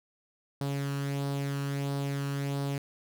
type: tone with flanger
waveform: sawtooth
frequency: 140 Hz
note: C#3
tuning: 18 cents sharp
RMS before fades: -32 dBFS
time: 0.61-2.78 s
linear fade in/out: 2 ms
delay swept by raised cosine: 0.21 to 0.72 ms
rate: 1.5 Hz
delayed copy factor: +0.5
effects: none